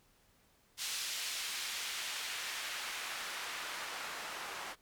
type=noise with band-pass filter sweep; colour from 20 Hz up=white; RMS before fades=-41 dBFS; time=0.77-4.76 s; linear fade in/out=50 ms; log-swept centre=3900 to 990 Hz; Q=0.79; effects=pink hiss -69 dBFS RMS until 4.81 s